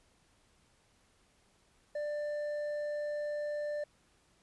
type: tone with hard clipping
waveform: triangle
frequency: 592 Hz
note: D5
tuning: 14 cents sharp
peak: -35 dBFS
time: 1.95-3.84 s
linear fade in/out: 5 ms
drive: 8 dB
effects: pink hiss -69 dBFS RMS until 4.42 s + resampled to 24000 Hz